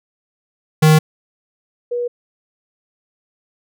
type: tone pair in turn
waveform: square / sine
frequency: 155.56 / 483.4 Hz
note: D#3 / B4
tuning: 0 / -37 cents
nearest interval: octave + minor sixth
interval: 1963 cents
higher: second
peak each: -8 / -18 dBFS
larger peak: first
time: 0.82-0.99 / 1.91-2.08 s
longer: neither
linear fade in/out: 10 ms
effects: none